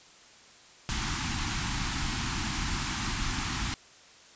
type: band-stop noise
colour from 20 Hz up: pink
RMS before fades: -31 dBFS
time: 0.89-3.74 s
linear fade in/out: 0 ms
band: 330 to 810 Hz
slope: 48 dB/octave
effects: white hiss -54 dBFS RMS until 4.35 s + resampled to 16000 Hz